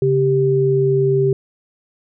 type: tone pair together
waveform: sine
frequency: 138.59 / 392 Hz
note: C#3 / G4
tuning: 0 / 0 cents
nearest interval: octave + tritone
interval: 1800 cents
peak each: -17 / -14 dBFS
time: 0.02-1.33 s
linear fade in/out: 2 ms
effects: none